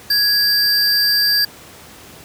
square tone pair together, 1661.2 / 4705 Hz, G#6 / D8, 0 / +2 cents, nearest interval octave + tritone, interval 1802 cents, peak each -21 / -14 dBFS, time 0.1-1.45 s, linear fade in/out 5 ms, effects pink hiss -40 dBFS RMS until 2.24 s + high-pass 80 Hz 12 dB/octave

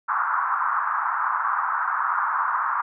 white band-pass noise, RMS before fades -24 dBFS, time 0.08-2.82 s, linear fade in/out 10 ms, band 940 to 1400 Hz, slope 48 dB/octave, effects none

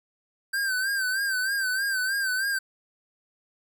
square tone with vibrato, 1559 Hz, G6, 10 cents flat, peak -25 dBFS, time 0.53-2.59 s, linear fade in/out 10 ms, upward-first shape sine, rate 3.2 Hz, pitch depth 73 cents each way, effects none

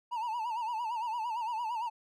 triangle tone with vibrato, 920 Hz, A#5, 23 cents flat, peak -30 dBFS, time 0.11-1.9 s, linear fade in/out 20 ms, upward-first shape sine, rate 8.8 Hz, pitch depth 110 cents each way, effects none

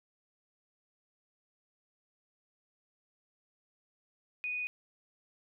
sine tone, 2479 Hz, D#7, 7 cents flat, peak -33 dBFS, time 4.44-4.67 s, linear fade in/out 0 ms, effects none

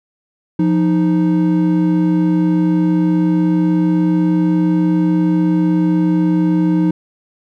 triangle tone pair together, 174.61 / 311.1 Hz, F3 / D#4, 0 / 0 cents, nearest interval minor seventh, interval 1000 cents, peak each -12 dBFS, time 0.59-6.91 s, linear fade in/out 5 ms, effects none

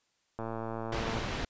click train, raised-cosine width 1 ms, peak -23 dBFS, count 91, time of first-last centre 0.39-1.186 s, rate 113 Hz
pink low-pass noise, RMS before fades -35 dBFS, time 0.92-1.45 s, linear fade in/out 5 ms, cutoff 4100 Hz, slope 12 dB/octave
effects white hiss -74 dBFS RMS until 1.49 s + resampled to 16000 Hz

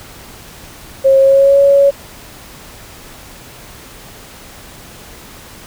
sine tone with pitch glide, 539 to 558.7 Hz, C#5 to C#5, -49 to +13 cents, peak -5 dBFS, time 1.04-1.91 s, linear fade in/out 20 ms, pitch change +62 cents, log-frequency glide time 1.2-1.59 s, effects pink hiss -36 dBFS RMS until 5.66 s

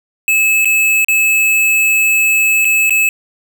square tone with dropouts, 2598 Hz, E7, 26 cents flat, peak -10 dBFS, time 0.28-3.09 s, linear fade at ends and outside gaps 1 ms, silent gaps 0.647-0.655 / 1.046-1.084 / 2.647-2.652 / 2.896-2.906 s, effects none

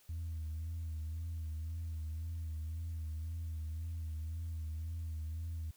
sine tone with vibrato, 80.7 Hz, E2, 36 cents flat, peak -36 dBFS, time 0.09-5.71 s, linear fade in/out 5 ms, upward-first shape sine, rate 1.9 Hz, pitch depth 53 cents each way, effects tanh soft clip ceiling -35 dBFS + white hiss -66 dBFS RMS until 5.76 s

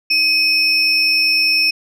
sine tone pair together, 2527 / 5355 Hz, D#7 / E8, +26 / +26 cents, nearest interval octave + minor second, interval 1300 cents, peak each -13 dBFS, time 0.1-1.71 s, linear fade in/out 10 ms, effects tanh soft clip ceiling -8 dBFS

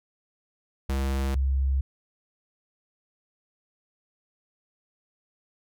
square / sine tone pair in turn, 67.5 / 67.19 Hz, C#2 / C2, -45 / +47 cents, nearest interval unison, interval 8 cents, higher first, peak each -25 / -21 dBFS, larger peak second, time 0.89-1.35 / 1.35-1.81 s, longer neither, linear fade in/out 5 ms, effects none

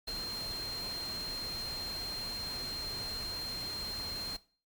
sine tone in noise, 4186 Hz, C8, in tune, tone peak -36 dBFS, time 0.07-4.37 s, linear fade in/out 10 ms, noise pink, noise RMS -44 dBFS, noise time 0.07-4.37 s, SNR +5 dB, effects noise-tail reverb RT60 0.4 s tail -19 dB re dry + MP3 96 kbps

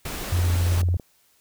pink noise, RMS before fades -32 dBFS, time 0.05-0.82 s, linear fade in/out 5 ms
sine tone with vibrato, 88.2 Hz, F2, 18 cents sharp, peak -18 dBFS, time 0.32-0.97 s, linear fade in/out 5 ms, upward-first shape triangle, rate 8.6 Hz, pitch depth 12 cents each way
click train, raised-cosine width 2 ms, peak -23 dBFS, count 12, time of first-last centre 0.39-0.998 s, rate 18.1 Hz
effects white hiss -62 dBFS RMS until 1.4 s

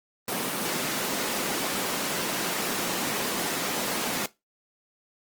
pink high-pass noise, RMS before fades -29 dBFS, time 0.28-4.26 s, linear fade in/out 2 ms, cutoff 180 Hz, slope 24 dB/octave, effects noise-tail reverb RT60 0.2 s tail -18 dB re dry + Opus 24 kbps

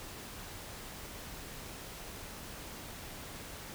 silence, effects pink hiss -46 dBFS RMS until 3.74 s

